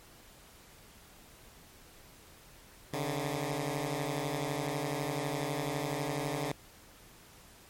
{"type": "beating tone pair", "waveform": "10% pulse", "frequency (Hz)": [138.4, 150.4], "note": ["C#3", "D3"], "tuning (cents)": [-2, 42], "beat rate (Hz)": 12, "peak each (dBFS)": -27, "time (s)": [2.93, 6.52], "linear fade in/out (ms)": 5, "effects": ["pink hiss -56 dBFS RMS until 7.69 s", "MP3 64 kbps"]}